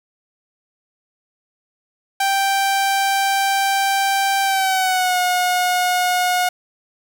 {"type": "tone with pitch glide", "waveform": "sawtooth", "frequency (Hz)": [784, 723.1], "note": ["G5", "F#5"], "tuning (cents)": [0, -40], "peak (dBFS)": -12, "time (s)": [2.2, 6.49], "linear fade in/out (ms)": 5, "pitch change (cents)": -140, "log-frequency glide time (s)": [4.43, 5.19], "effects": ["8-bit"]}